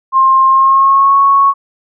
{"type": "tone with pitch glide", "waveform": "sine", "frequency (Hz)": [1061, 1106.1], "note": ["C6", "C#6"], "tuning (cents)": [24, -4], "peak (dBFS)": -5, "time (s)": [0.12, 1.54], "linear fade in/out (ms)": 50, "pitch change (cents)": 72, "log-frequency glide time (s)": [0.47, 1.17], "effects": []}